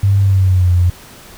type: tone with pitch glide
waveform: sine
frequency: 99 to 88.71 Hz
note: G2 to F2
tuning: +18 to +28 cents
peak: -8 dBFS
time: 0.03-0.9 s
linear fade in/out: 5 ms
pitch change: -190 cents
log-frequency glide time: 0.21-0.73 s
effects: pink hiss -38 dBFS RMS until 1.37 s